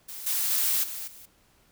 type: noise with level steps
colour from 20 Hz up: blue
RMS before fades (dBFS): -39 / -27 / -25 / -36 / -48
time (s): 0.08-1.26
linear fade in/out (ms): 10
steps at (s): 0.26 / 0.5 / 0.83 / 1.07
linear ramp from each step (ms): 10
effects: pink hiss -63 dBFS RMS until 1.71 s